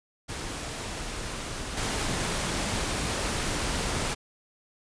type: noise with level steps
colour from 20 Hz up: pink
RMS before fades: -35 / -29 dBFS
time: 0.28-4.15 s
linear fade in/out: 20 ms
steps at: 1.77 s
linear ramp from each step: 5 ms
effects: resampled to 22050 Hz